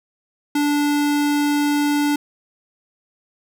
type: tone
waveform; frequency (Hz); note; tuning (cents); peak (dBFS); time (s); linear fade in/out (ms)
square; 291.6; D4; -12; -17; 0.55-2.16; 5
effects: none